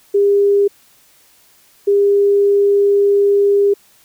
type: tone pair in turn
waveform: sine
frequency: 402.8 / 402.8 Hz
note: G4 / G4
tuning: +47 / +47 cents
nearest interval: unison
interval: 0 cents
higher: neither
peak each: -9 dBFS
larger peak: neither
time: 0.14-0.68 / 1.87-3.74 s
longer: second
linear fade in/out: 10 ms
effects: white hiss -51 dBFS RMS until 4.04 s